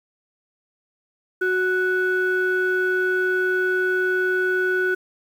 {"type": "tone pair together", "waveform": "sine", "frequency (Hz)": [369.6, 1480.3], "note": ["F#4", "F#6"], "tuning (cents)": [-2, 0], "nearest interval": "2 octaves", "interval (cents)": 2402, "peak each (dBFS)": -20, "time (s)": [1.41, 4.95], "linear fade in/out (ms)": 10, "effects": ["tanh soft clip ceiling -13 dBFS", "8-bit"]}